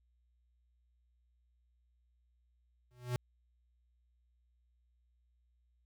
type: tone with exponential growth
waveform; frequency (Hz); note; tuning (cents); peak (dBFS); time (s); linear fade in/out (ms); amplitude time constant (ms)
square; 123.47; B2; 0; -30; 2.91-3.16; 0; 54
effects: added 60 Hz sine -70 dBFS peak until 5.85 s